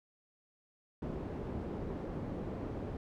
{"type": "low-pass noise", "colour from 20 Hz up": "white", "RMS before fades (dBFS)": -40, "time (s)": [1.02, 2.97], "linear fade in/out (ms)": 2, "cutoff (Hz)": 360, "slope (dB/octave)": 12, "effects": []}